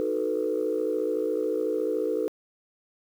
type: chord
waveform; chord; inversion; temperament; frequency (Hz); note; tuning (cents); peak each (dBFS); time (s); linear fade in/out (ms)
sine; B dominant seventh; first; equal; 311.1 / 370 / 440 / 493.9; D#4 / F#4 / A4 / B4; 0 / 0 / 0 / 0; -31 / -32 / -27 / -29; 0-2.28; 0
effects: tanh soft clip ceiling -16 dBFS + 9-bit